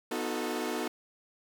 sawtooth chord, B dominant seventh, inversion none, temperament equal with one note detuned, 246.9 / 311.1 / 362.2 / 440 Hz, B3 / D#4 / F#4 / A4, 0 / 0 / -37 / 0 cents, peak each -33 dBFS, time 0.11-0.88 s, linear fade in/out 5 ms, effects none

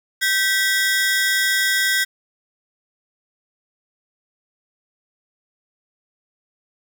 sawtooth ring-modulated tone, 1754 Hz, A6, 6 cents flat, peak -10 dBFS, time 0.21-2.05 s, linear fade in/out 20 ms, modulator 201 Hz, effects 8-bit

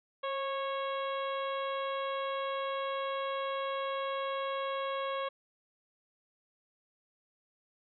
harmonic tone with a mistuned harmonic, 550 Hz, C#5, 14 cents flat, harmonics 1 / 2 / 3 / 4 / 5 / 6 / 7, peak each -35 / -36 / -46 / -47 / -49 / -46 / -53 dBFS, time 0.23-5.29 s, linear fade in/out 10 ms, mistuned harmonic 1, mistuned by -31 cents, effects none

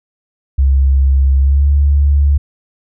sine tone with pitch glide, 67.6 to 71.37 Hz, C#2 to D2, -43 to -49 cents, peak -7 dBFS, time 0.58-2.38 s, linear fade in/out 10 ms, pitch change +94 cents, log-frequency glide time 1.39-1.68 s, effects none

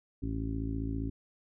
harmonic tone, 55 Hz, A1, in tune, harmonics 1 / 2 / 3 / 4 / 5 / 6 / 7, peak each -36 / -37 / -46 / -45 / -36 / -48 / -48 dBFS, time 0.22-1.1 s, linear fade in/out 10 ms, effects none

